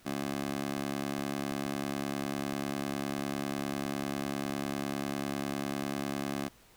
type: tone with high-pass filter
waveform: 15% pulse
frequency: 70 Hz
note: C#2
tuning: 18 cents sharp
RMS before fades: -35 dBFS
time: 0.05-6.49 s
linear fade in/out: 20 ms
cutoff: 260 Hz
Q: 1.1
effects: pink hiss -60 dBFS RMS until 6.76 s